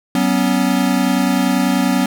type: chord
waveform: square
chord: F# suspended fourth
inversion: none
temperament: equal with one note detuned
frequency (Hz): 188.99 / 246.9 / 277.2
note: F#3 / B3 / C#4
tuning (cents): +37 / 0 / 0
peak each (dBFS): -19 / -18 / -19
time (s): 0.15-2.06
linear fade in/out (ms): 2
effects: none